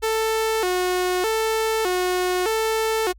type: tone with vibrato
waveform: sawtooth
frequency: 401.1 Hz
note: G4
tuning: 40 cents sharp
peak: -16 dBFS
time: 0.02-3.13 s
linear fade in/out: 20 ms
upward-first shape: square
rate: 0.82 Hz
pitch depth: 170 cents each way
effects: added 50 Hz sine -45 dBFS peak until 3.18 s + Opus 48 kbps